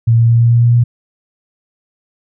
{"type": "tone with pitch steps", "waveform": "sine", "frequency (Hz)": [115.3, 116.03, 116.77, 117.52, 118.27, 119.02, 119.78], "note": ["A#2", "A#2", "A#2", "A#2", "A#2", "A#2", "A#2"], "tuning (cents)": [-19, -8, 3, 14, 25, 36, 47], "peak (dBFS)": -6, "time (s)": [0.07, 0.84], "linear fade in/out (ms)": 10, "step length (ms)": 110, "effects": []}